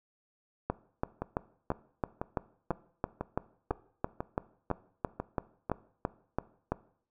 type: two click trains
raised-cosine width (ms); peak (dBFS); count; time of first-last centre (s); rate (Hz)
1; -15 / -19; 19 / 10; 0.7-6.72 / 1.22-5.698; 2.99 / 2.01
effects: noise-tail reverb RT60 0.6 s tail -19 dB re dry